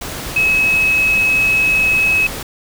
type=tone in noise; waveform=sine; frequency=2566 Hz; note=E7; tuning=47 cents flat; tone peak=-11 dBFS; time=0.36-2.27 s; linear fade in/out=5 ms; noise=pink; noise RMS=-26 dBFS; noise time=0.01-2.43 s; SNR=+12 dB; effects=none